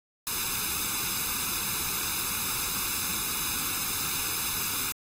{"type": "noise with comb filter", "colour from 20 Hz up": "white", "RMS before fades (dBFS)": -30, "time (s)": [0.27, 4.92], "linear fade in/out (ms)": 0, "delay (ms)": 0.79, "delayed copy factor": 0.8, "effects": ["AAC 48 kbps"]}